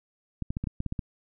clicks, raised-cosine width 5 ms, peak -18 dBFS, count 9, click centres 0.423 / 0.505 / 0.569 / 0.64 / 0.672 / 0.804 / 0.863 / 0.924 / 0.992 s, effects none

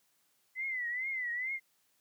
sine tone with vibrato, 2015 Hz, B6, 34 cents sharp, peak -33 dBFS, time 0.55-1.6 s, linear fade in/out 50 ms, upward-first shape triangle, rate 2.3 Hz, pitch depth 130 cents each way, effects white hiss -73 dBFS RMS until 2 s + high-pass 100 Hz 12 dB/octave

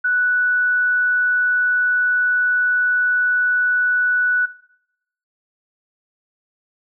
sine tone, 1480 Hz, F#6, in tune, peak -15 dBFS, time 0.04-4.46 s, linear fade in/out 10 ms, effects noise-tail reverb RT60 0.8 s tail -19 dB re dry

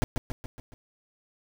brown noise with echo, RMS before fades -22 dBFS, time 0.02-0.04 s, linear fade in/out 0 ms, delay 140 ms, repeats 5, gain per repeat -5 dB, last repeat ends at 0.74 s, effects none

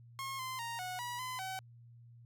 sawtooth tone with pitch steps, 1079 / 1036 / 931 / 733 / 970 / 1017 / 759 Hz, C#6 / C6 / A#5 / F#5 / B5 / C6 / F#5, -47 / -17 / -2 / -16 / -31 / -50 / +44 cents, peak -35 dBFS, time 0.19-1.59 s, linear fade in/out 0 ms, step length 200 ms, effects added 118 Hz sine -54 dBFS peak until 2.25 s

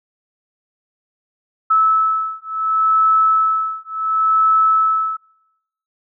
sine beating tone pair, 1304 / 1304.7 Hz, E6 / E6, -19 / -18 cents, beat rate 0.7 Hz, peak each -16 dBFS, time 1.7-5.17 s, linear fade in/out 10 ms, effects noise-tail reverb RT60 0.9 s tail -25 dB re dry

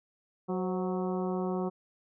harmonic tone with a mistuned harmonic, 184.8 Hz, F#3, 2 cents flat, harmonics 1 / 2 / 3 / 4 / 5 / 6 / 7, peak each -32 / -33 / -40 / -40 / -44 / -44 / -49 dBFS, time 0.48-1.7 s, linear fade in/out 20 ms, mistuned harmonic 3, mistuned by -65 cents, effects none

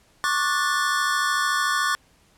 square chord, D major seventh, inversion third, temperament just, 1101.2 / 1174.7 / 1468.3 / 1762 Hz, C#6 / D6 / F#6 / A6, -12 / 0 / -14 / +2 cents, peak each -27 dBFS, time 0.24-1.95 s, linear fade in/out 0 ms, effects pink hiss -59 dBFS RMS until 2.37 s + low-pass 11000 Hz 12 dB/octave

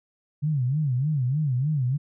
sine tone with vibrato, 138.59 Hz, C#3, in tune, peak -21 dBFS, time 0.42-1.98 s, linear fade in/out 20 ms, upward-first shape sine, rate 3.3 Hz, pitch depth 210 cents each way, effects none

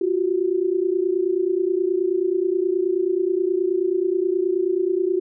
sine tone pair together, 350.6 / 380 Hz, F4 / F#4, +7 / +46 cents, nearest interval minor second, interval 139 cents, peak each -21 dBFS, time 0.01-5.2 s, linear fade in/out 5 ms, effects none

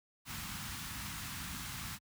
pink band-stop noise, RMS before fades -42 dBFS, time 0.25-1.99 s, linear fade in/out 50 ms, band 240 to 960 Hz, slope 24 dB/octave, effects high-pass 60 Hz 12 dB/octave

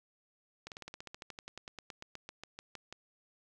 slowing click train, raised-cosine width 0.2 ms, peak -27 dBFS, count 24, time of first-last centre 0.67-2.926 s, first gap 48 ms, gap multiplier 1.06, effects none

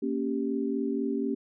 sine chord, G diminished, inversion first, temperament equal, 233.1 / 277.2 / 392 Hz, Bb3 / Db4 / G4, 0 / 0 / 0 cents, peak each -31 / -30 / -32 dBFS, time 0.02-1.35 s, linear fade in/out 10 ms, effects none

